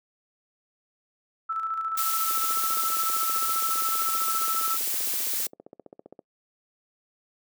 sine tone with tremolo, 1318.5 Hz, E6, in tune, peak -25 dBFS, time 1.49-4.77 s, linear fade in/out 10 ms, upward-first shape square, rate 14 Hz, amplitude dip 40%
blue noise, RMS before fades -28 dBFS, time 1.97-5.47 s, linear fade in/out 5 ms
click train, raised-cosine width 2 ms, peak -25 dBFS, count 60, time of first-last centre 2.31-6.192 s, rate 15.2 Hz
effects noise-tail reverb RT60 0.1 s tail -25 dB re dry + high-pass 400 Hz 12 dB/octave

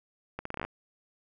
accelerating click train, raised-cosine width 0.5 ms, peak -20 dBFS, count 10, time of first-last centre 0.39-0.65 s, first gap 64 ms, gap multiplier 0.78, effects none

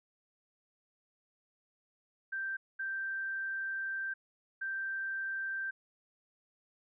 sine tone bursts at uneven times, 1568 Hz, G6, in tune, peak -34 dBFS, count 3, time 2.32-2.57 / 2.79-4.14 / 4.61-5.71 s, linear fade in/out 10 ms, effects none

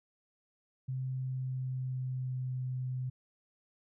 sine tone with pitch glide, 130.2 to 127.96 Hz, C3 to C3, -8 to -38 cents, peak -33 dBFS, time 0.88-3.1 s, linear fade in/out 10 ms, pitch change -30 cents, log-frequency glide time 1.11-2.56 s, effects none

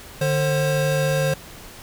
square tone pair together, 149.3 / 532 Hz, D3 / C5, +29 / +29 cents, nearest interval octave + minor seventh, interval 2200 cents, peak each -22 dBFS, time 0.21-1.34 s, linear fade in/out 5 ms, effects pink hiss -41 dBFS RMS until 1.82 s

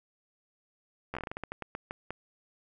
slowing click train, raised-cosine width 0.5 ms, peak -21 dBFS, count 15, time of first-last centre 1.14-2.106 s, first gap 12 ms, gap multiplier 1.24, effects none

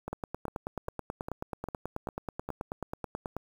two click trains, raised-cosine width 1 ms, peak -22 / -20 dBFS, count 7 / 31, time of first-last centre 0.08-2.49 / 0.13-3.366 s, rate 2.49 / 9.27 Hz, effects 8-bit

